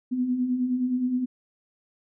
sine beating tone pair, 242.7 / 252.3 Hz, B3 / B3, -30 / +37 cents, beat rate 9.6 Hz, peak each -32 / -23 dBFS, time 0.11-1.26 s, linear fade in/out 20 ms, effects none

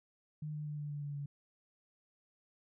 sine tone with pitch steps, 152 / 150.43 / 148.87 / 147.33 / 145.81 / 144.3 / 142.81 Hz, D#3 / D3 / D3 / D3 / D3 / D3 / D3, -40 / +42 / +24 / +6 / -12 / -30 / -48 cents, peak -38 dBFS, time 0.42-1.26 s, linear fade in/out 5 ms, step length 120 ms, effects none

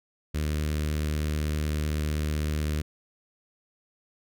sawtooth tone with notch filter, 75.8 Hz, D#2, 45 cents flat, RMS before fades -28 dBFS, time 0.34-2.82 s, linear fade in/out 10 ms, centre 830 Hz, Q 0.85, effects none

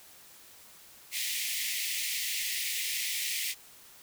pink high-pass noise, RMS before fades -33 dBFS, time 1.11-3.55 s, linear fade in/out 50 ms, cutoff 1900 Hz, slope 96 dB/octave, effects white hiss -54 dBFS RMS until 4.02 s

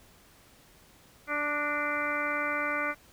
harmonic tone with a mistuned harmonic, 293.7 Hz, D4, in tune, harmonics 1 / 2 / 3 / 4 / 5 / 6 / 7 / 8, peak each -39 / -36 / -43 / -34 / -33 / -43 / -34 / -38 dBFS, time 1.27-2.95 s, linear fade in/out 50 ms, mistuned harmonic 6, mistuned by +47 cents, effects pink hiss -58 dBFS RMS until 3.12 s

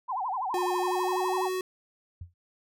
sine tone with vibrato, 879 Hz, A5, 2 cents flat, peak -28 dBFS, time 0.08-1.49 s, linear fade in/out 20 ms, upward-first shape sine, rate 12 Hz, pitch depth 300 cents each way
square tone with pitch glide, 360.6 to 370.7 Hz, F#4 to F#4, -45 to +3 cents, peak -29 dBFS, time 0.54-1.61 s, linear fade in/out 2 ms, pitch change +48 cents, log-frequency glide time 0.74-1.42 s
sine tone with exponential decay, 87.31 Hz, F2, in tune, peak -34 dBFS, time 2.21-2.34 s, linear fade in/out 5 ms, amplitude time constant 27 ms
effects none

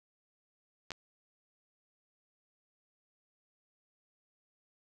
clicks, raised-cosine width 0.2 ms, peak -22 dBFS, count 2, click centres 0.906 / 0.918 s, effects none

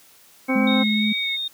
harmonic tone, 261.6 Hz, C4, in tune, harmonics 1 / 2 / 3 / 4 / 5 / 6, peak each -20 / -26 / -30 / -32 / -34 / -36 dBFS, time 0.48-0.84 s, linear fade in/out 20 ms
sine tone with vibrato, 2217 Hz, C#7, in tune, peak -25 dBFS, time 0.48-1.37 s, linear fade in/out 20 ms, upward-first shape sine, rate 1.9 Hz, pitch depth 35 cents each way
sine tone, 212.7 Hz, G#3, 42 cents sharp, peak -19 dBFS, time 0.55-1.13 s, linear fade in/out 10 ms
sine tone with pitch glide, 3716 to 3684 Hz, A#7 to A#7, -6 to -21 cents, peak -24 dBFS, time 0.67-1.48 s, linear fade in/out 5 ms, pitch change -15 cents, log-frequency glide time 0.98-1.3 s
effects white hiss -52 dBFS RMS until 1.53 s + high-pass 80 Hz 12 dB/octave

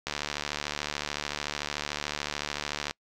click train, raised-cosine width 0.2 ms, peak -13 dBFS, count 210, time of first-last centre 0.07-2.91 s, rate 73.6 Hz, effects noise-tail reverb RT60 0.1 s tail -26 dB re dry

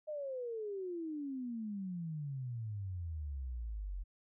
sine exponential sweep, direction down, 622.3 to 43.65 Hz, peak -38 dBFS, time 0.07-4.04 s, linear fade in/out 20 ms, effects none

